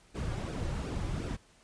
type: noise with flanger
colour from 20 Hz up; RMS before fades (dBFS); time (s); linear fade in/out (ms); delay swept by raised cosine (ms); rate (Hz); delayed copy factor
brown; -35; 0.14-1.37; 20; 0.95 to 4.65; 2.7; -0.65
effects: pink hiss -62 dBFS RMS until 1.63 s + resampled to 22050 Hz